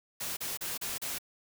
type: noise bursts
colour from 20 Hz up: white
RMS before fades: -36 dBFS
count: 5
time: 0.2-1.186 s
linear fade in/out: 10 ms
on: 170 ms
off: 34 ms
effects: none